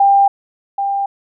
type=tone pair in turn; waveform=sine; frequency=795 / 795 Hz; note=G5 / G5; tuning=+24 / +24 cents; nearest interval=unison; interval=0 cents; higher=neither; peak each=-7 / -15 dBFS; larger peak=first; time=0-0.28 / 0.78-1.06 s; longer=neither; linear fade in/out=5 ms; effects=none